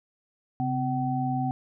sine tone cluster, 134.6 / 255.6 / 762 Hz, C3 / C4 / G5, +49 / -40 / -49 cents, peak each -29 dBFS, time 0.6-1.51 s, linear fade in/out 0 ms, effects none

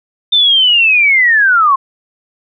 sine linear sweep, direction down, 3600 to 1046.5 Hz, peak -6 dBFS, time 0.32-1.76 s, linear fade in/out 10 ms, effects none

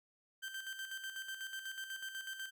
30% pulse tone with tremolo, 1561 Hz, G6, 8 cents flat, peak -38 dBFS, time 0.42-2.51 s, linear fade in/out 20 ms, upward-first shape square, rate 8.1 Hz, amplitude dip 55%, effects none

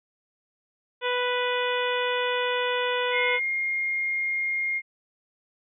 harmonic tone, 493.9 Hz, B4, in tune, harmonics 1 / 2 / 3 / 4 / 5 / 6 / 7, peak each -27 / -30 / -32 / -33 / -34 / -35 / -35 dBFS, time 1.01-3.4 s, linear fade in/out 50 ms
sine tone, 2130 Hz, C7, 30 cents sharp, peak -24 dBFS, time 3.11-4.82 s, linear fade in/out 50 ms
effects none

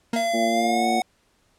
40% pulse tone with exponential decay, 233.1 Hz, A#3, in tune, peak -19 dBFS, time 0.13-0.38 s, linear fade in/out 5 ms, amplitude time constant 54 ms
square tone with pitch glide, 681 to 738.4 Hz, F5 to F#5, -44 to -4 cents, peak -22 dBFS, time 0.16-1.02 s, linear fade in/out 2 ms, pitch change +140 cents, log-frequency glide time 0.46-0.88 s
harmonic tone, 114.7 Hz, A#2, 28 cents flat, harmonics 2 / 3 / 4 / 5 / 6 / 7, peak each -25 / -28 / -34 / -31 / -33 / -37 dBFS, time 0.33-1.01 s, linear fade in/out 20 ms
effects pink hiss -64 dBFS RMS until 1.58 s + low-pass 10000 Hz 12 dB/octave

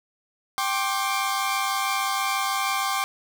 sawtooth chord, G suspended fourth, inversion none, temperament equal with one note detuned, 784 / 1068.5 / 1174.7 Hz, G5 / C6 / D6, 0 / +36 / 0 cents, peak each -24 dBFS, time 0.58-3.04 s, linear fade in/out 0 ms, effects none

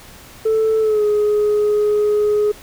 sine tone with pitch glide, 440.3 to 419 Hz, A4 to G#4, +1 to +15 cents, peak -11 dBFS, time 0.45-2.52 s, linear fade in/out 10 ms, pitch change -86 cents, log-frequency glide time 0.8-1.03 s, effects tanh soft clip ceiling -11 dBFS + pink hiss -41 dBFS RMS until 2.62 s

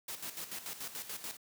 white noise with tremolo, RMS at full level -41 dBFS, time 0.08-1.37 s, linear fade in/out 5 ms, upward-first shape square, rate 6.9 Hz, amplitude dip 65%, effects high-pass 100 Hz 12 dB/octave

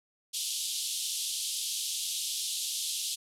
pink band-pass noise, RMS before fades -34 dBFS, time 0.33-3.16 s, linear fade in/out 20 ms, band 3100 to 12000 Hz, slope 48 dB/octave, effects none

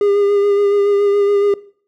triangle tone with vibrato, 405.1 Hz, G#4, 43 cents flat, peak -9 dBFS, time 0.01-1.54 s, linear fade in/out 2 ms, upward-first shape sine, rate 7.1 Hz, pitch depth 22 cents each way, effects noise-tail reverb RT60 0.5 s tail -20 dB re dry

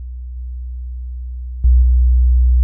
sine tone with level steps, 61.74 Hz, B1, in tune, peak -25 / -23 / -6 / -8 dBFS, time 0-2.63 s, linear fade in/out 0 ms, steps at 0.36 / 1.64 / 1.82 s, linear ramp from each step 5 ms, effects none

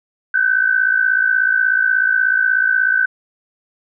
sine tone pair together, 1511.5 / 1568 Hz, F#6 / G6, +36 / 0 cents, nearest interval minor second, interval 64 cents, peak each -14 / -17 dBFS, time 0.34-3.06 s, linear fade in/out 5 ms, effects none

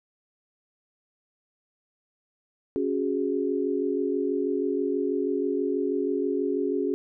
sine chord, C# suspended fourth, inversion none, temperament just, 277.2 / 369.6 / 415.8 Hz, C#4 / F#4 / G#4, 0 / -2 / +2 cents, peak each -28 dBFS, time 2.76-6.94 s, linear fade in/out 0 ms, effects none

